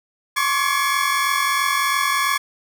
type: tone cluster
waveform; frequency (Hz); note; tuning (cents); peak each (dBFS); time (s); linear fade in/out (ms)
30% pulse; 1068 / 1111 / 1157 / 1694; C6 / C#6 / D6 / G#6; +35 / +4 / -26 / +34; -21; 0.36-2.38; 10
effects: none